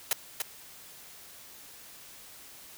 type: noise with echo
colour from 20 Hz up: white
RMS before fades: -26 dBFS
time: 0.11-0.13 s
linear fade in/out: 2 ms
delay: 290 ms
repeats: 1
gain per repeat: -5 dB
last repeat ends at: 0.42 s
effects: white hiss -50 dBFS RMS until 2.77 s